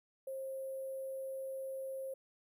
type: tone with sample-and-hold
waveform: sine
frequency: 533 Hz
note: C5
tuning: 32 cents sharp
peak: -39 dBFS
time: 0.27-2.14 s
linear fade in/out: 5 ms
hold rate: 11025 Hz
effects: none